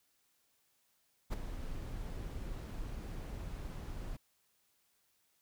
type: noise with ADSR envelope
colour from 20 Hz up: brown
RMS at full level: -31 dBFS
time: 1.3-4.17 s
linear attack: 31 ms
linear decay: 13 ms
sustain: -11 dB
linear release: 11 ms
effects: white hiss -75 dBFS RMS until 5.41 s